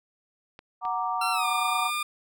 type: clicks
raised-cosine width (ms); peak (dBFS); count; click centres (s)
0.3; -28; 2; 0.591 / 0.852
type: chord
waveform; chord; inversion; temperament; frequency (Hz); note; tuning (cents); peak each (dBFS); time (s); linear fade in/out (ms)
sine; Gb augmented; none; equal; 740 / 932.3 / 1174.7; Gb5 / Bb5 / D6; 0 / 0 / 0; -30; 0.81-1.91; 50
type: tone with pitch glide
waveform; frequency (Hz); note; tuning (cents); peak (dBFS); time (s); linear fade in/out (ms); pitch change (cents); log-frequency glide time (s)
20% pulse; 1359 to 1203.8; F6 to D6; -48 to +42; -22; 1.21-2.03; 5; -210; 1.32-1.46
effects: none